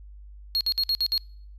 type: tone bursts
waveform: triangle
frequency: 4293 Hz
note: C8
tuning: 44 cents sharp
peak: -20 dBFS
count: 6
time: 0.55-1.178 s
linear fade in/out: 0 ms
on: 58 ms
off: 56 ms
effects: noise-tail reverb RT60 0.6 s tail -26 dB re dry + added 50 Hz sine -42 dBFS peak until 1.58 s